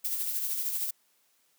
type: noise with tremolo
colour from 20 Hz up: violet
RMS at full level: -30 dBFS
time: 0.04-0.91 s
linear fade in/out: 10 ms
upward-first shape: sine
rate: 13 Hz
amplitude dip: 40%
effects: white hiss -69 dBFS RMS until 1.58 s + high-pass 200 Hz 12 dB/octave